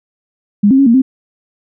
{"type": "tone with pitch steps", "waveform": "sine", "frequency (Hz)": [204.5, 267.1, 275.7, 231.9, 262.9], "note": ["G#3", "C4", "C#4", "A#3", "C4"], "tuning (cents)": [-26, 36, -9, -9, 8], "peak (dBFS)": -5, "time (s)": [0.63, 1.02], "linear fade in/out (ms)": 10, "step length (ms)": 78, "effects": []}